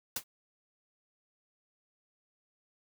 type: noise with exponential decay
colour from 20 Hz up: white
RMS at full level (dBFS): -28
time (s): 0.16-0.24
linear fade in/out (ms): 5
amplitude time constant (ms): 17
effects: none